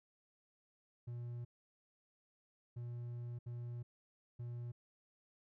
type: tone bursts at uneven times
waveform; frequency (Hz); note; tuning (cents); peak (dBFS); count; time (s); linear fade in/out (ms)
triangle; 120; B2; -49; -40; 4; 1.07-1.45 / 2.76-3.39 / 3.46-3.83 / 4.39-4.72; 10
effects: none